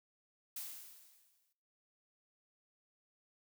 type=noise with exponential decay; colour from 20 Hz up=blue; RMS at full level=-42 dBFS; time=0.56-1.53 s; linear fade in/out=5 ms; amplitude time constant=210 ms; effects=noise-tail reverb RT60 0.6 s tail -18 dB re dry